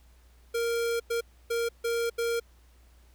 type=tone bursts at uneven times; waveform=square; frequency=466.2 Hz; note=A#4; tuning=in tune; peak=-27 dBFS; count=5; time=0.54-1 / 1.1-1.21 / 1.5-1.69 / 1.84-2.1 / 2.18-2.4 s; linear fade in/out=10 ms; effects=added 60 Hz sine -55 dBFS peak until 3.14 s + pink hiss -65 dBFS RMS until 3.14 s